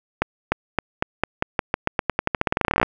accelerating click train, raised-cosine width 0.5 ms, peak -3 dBFS, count 28, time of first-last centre 0.22-2.83 s, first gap 300 ms, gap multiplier 0.89, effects none

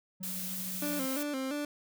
triangle tone with tremolo, 185 Hz, F#3, in tune, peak -38 dBFS, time 0.2-1.06 s, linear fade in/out 10 ms, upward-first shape triangle, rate 13 Hz, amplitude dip 40%
blue noise, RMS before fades -38 dBFS, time 0.23-1.23 s, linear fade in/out 2 ms
30% pulse tone with vibrato, 278.2 Hz, C#4, 6 cents sharp, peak -30 dBFS, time 0.82-1.65 s, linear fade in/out 2 ms, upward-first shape square, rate 2.9 Hz, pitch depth 90 cents each way
effects none

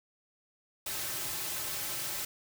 white noise with comb filter, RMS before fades -36 dBFS, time 0.86-2.25 s, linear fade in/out 5 ms, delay 4.2 ms, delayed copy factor -0.7, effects none

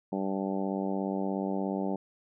harmonic tone, 96.9 Hz, G2, 20 cents flat, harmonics 2 / 3 / 4 / 5 / 6 / 7 / 8 / 9, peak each -32 / -35 / -37 / -40 / -39 / -42 / -41 / -43 dBFS, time 0.12-1.96 s, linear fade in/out 5 ms, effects none

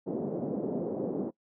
pink band-pass noise, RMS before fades -33 dBFS, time 0.06-1.31 s, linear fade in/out 20 ms, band 190 to 540 Hz, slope 24 dB/octave, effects noise-tail reverb RT60 0.1 s tail -22 dB re dry

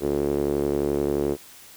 sawtooth tone with band-pass filter, 71.5 Hz, D2, 46 cents flat, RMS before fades -24 dBFS, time 0-1.37 s, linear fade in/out 50 ms, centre 390 Hz, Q 3.9, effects white hiss -47 dBFS RMS until 1.76 s

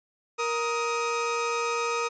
30% pulse tone pair together, 469.2 / 1253.8 Hz, A#4 / D#6, +11 / +13 cents, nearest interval octave + perfect fourth, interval 1702 cents, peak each -26 dBFS, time 0.38-2.09 s, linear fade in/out 20 ms, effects resampled to 16000 Hz

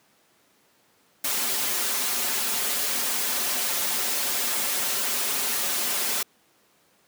white noise with comb filter, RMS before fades -26 dBFS, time 1.24-6.23 s, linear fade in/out 5 ms, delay 6.2 ms, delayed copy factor -1, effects pink hiss -62 dBFS RMS until 7.07 s + high-pass 200 Hz 12 dB/octave

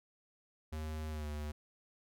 square tone with pitch glide, 77.78 to 74.83 Hz, D#2 to D2, 0 to +33 cents, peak -39 dBFS, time 0.72-1.52 s, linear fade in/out 10 ms, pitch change -67 cents, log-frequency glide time 1.1-1.27 s, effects none

